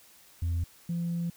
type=tone pair in turn; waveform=sine; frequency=84.8 / 170.78 Hz; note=E2 / F3; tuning=+50 / -38 cents; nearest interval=octave; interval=1212 cents; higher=second; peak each=-24 / -27 dBFS; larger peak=first; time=0.42-0.64 / 0.89-1.3 s; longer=second; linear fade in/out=5 ms; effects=tanh soft clip ceiling -25 dBFS + white hiss -57 dBFS RMS until 1.36 s